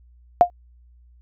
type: tone with exponential decay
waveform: sine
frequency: 706 Hz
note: F5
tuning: 19 cents sharp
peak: -4 dBFS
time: 0.41-0.5 s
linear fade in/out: 0 ms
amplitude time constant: 19 ms
effects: added 60 Hz sine -49 dBFS peak until 1.21 s